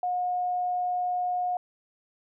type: tone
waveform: sine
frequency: 721 Hz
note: F#5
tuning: 45 cents flat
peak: -25 dBFS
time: 0.03-1.57 s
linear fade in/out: 2 ms
effects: none